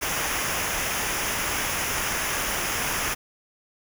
pink noise with comb filter, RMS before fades -27 dBFS, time 0.01-3.15 s, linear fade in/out 20 ms, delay 0.24 ms, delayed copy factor -0.65, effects none

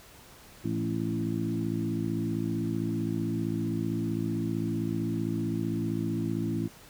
harmonic tone with a mistuned harmonic, 55.5 Hz, A1, 16 cents sharp, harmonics 2 / 3 / 4 / 5 / 6, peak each -34 / -34 / -34 / -34 / -34 dBFS, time 0.64-6.68 s, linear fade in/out 10 ms, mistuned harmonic 3, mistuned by +29 cents, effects pink hiss -52 dBFS RMS until 6.89 s

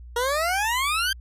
20% pulse exponential sweep, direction up, 466.2 to 1602 Hz, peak -17 dBFS, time 0.16-1.13 s, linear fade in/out 5 ms, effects added 60 Hz sine -39 dBFS peak until 1.2 s + resampled to 32000 Hz

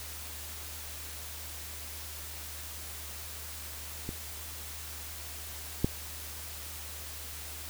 clicks, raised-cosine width 3 ms, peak -22 / -12 dBFS, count 2, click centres 4.091 / 5.845 s, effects added 76 Hz sine -46 dBFS peak until 7.69 s + white hiss -43 dBFS RMS until 7.69 s

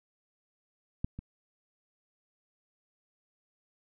clicks, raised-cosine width 5 ms, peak -18 / -27 dBFS, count 2, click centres 1.045 / 1.19 s, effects none

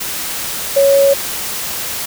sine tone in noise, 554.4 Hz, C#5, in tune, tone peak -7 dBFS, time 0.76-1.14 s, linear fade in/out 10 ms, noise white, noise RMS -22 dBFS, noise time 0-2.06 s, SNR +12 dB, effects none

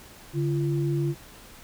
sine tone pair together, 143.6 / 341.5 Hz, D3 / F4, -39 / -39 cents, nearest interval octave + minor third, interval 1500 cents, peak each -24 / -28 dBFS, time 0.33-1.15 s, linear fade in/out 50 ms, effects pink hiss -48 dBFS RMS until 1.63 s

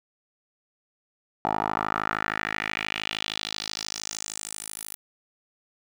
10% pulse tone with band-pass filter sweep, 53 Hz, G#1, 36 cents sharp, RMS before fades -31 dBFS, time 1.45-4.95 s, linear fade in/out 0 ms, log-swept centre 850 to 12000 Hz, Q 2.8, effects none

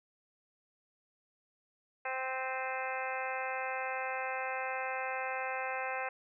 harmonic tone with a mistuned harmonic, 260.7 Hz, C4, 6 cents flat, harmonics 2 / 3 / 4 / 5 / 6 / 7 / 8 / 9 / 10, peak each -41 / -39 / -43 / -46 / -42 / -46 / -43 / -47 / -45 dBFS, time 2.05-6.09 s, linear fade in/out 5 ms, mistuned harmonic 9, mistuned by +67 cents, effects none

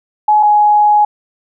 sine tone pair in turn, 846 / 836.8 Hz, G#5 / G#5, +32 / +13 cents, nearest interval unison, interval 19 cents, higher first, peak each -6 dBFS, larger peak neither, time 0.28-0.43 / 0.43-1.05 s, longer second, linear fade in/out 5 ms, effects none

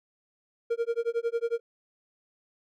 triangle tone with tremolo, 466.2 Hz, A#4, in tune, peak -21 dBFS, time 0.7-1.6 s, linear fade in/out 10 ms, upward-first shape sine, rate 11 Hz, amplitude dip 100%, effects none

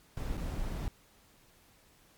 brown noise with dropouts, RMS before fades -35 dBFS, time 0.17-0.88 s, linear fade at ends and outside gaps 1 ms, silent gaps 0.37-0.376 s, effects pink hiss -63 dBFS RMS until 2.17 s + MP3 96 kbps

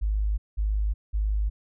sine tone bursts, 51.91 Hz, G#1, in tune, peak -22 dBFS, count 3, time 0.01-1.5 s, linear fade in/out 20 ms, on 370 ms, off 190 ms, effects none

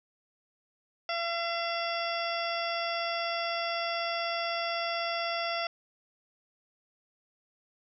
harmonic tone, 679 Hz, F5, 49 cents flat, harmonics 1 / 2 / 3 / 4 / 5 / 7 / 8, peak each -33 / -36 / -38 / -39 / -40 / -41 / -42 dBFS, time 1.09-5.67 s, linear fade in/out 2 ms, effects none

